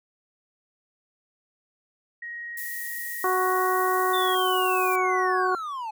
sine tone with vibrato, 1885 Hz, A#6, 19 cents sharp, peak -33 dBFS, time 2.22-4.35 s, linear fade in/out 5 ms, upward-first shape triangle, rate 20 Hz, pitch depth 9 cents each way
white high-pass noise, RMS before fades -36 dBFS, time 2.57-4.96 s, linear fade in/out 5 ms, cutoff 10000 Hz, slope 12 dB/octave
harmonic tone, 370 Hz, F#4, in tune, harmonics 1 / 2 / 3 / 4, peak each -26 / -28 / -24 / -32 dBFS, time 3.24-5.55 s, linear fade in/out 2 ms
triangle linear sweep, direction down, 3589 to 836 Hz, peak -28 dBFS, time 4.13-5.91 s, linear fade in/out 10 ms
effects none

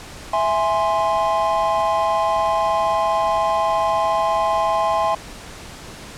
triangle chord, E augmented, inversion none, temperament equal, 659.3 / 830.6 / 1046.5 Hz, E5 / G#5 / B#5, 0 / 0 / 0 cents, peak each -19 dBFS, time 0.33-5.15 s, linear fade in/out 5 ms, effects pink hiss -37 dBFS RMS until 6.17 s + low-pass 9000 Hz 12 dB/octave

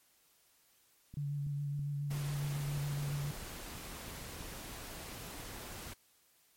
click train, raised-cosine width 5 ms, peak -36 dBFS, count 11, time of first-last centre 1.14-4.408 s, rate 3.06 Hz
sine tone with vibrato, 143.4 Hz, D3, 41 cents flat, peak -34 dBFS, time 1.17-3.31 s, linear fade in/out 2 ms, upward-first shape sine, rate 7.2 Hz, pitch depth 20 cents each way
pink noise, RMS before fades -46 dBFS, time 2.1-5.94 s, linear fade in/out 10 ms
effects white hiss -69 dBFS RMS until 6.56 s + MP3 64 kbps

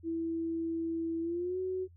sine tone with pitch glide, 329.6 to 372.1 Hz, E4 to F#4, 0 to +10 cents, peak -31 dBFS, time 0.03-1.88 s, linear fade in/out 50 ms, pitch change +210 cents, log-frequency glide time 1.21-1.59 s, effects noise-tail reverb RT60 0.1 s tail -25 dB re dry + added 86 Hz sine -54 dBFS peak until 1.96 s

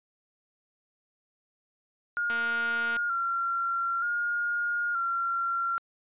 sine tone with vibrato, 1396.9 Hz, F6, in tune, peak -26 dBFS, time 2.17-5.78 s, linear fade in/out 0 ms, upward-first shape square, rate 0.54 Hz, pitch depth 32 cents each way
click train, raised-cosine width 0.3 ms, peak -22 dBFS, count 155, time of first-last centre 2.3-2.967 s, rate 231 Hz
effects resampled to 8000 Hz

